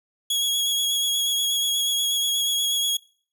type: tone with vibrato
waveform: sawtooth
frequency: 3326 Hz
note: G#7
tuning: 2 cents sharp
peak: -18 dBFS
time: 0.3-2.97 s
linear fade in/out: 5 ms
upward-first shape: sine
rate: 8.3 Hz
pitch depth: 19 cents each way
effects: noise-tail reverb RT60 0.5 s tail -25 dB re dry